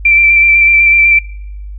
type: tone with vibrato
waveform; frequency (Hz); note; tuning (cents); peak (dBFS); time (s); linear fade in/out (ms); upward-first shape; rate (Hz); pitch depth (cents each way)
sine; 2347; D7; -2; -4; 0.05-1.19; 5; square; 8; 15
effects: noise-tail reverb RT60 0.9 s tail -26 dB re dry + added 50 Hz sine -23 dBFS peak until 1.78 s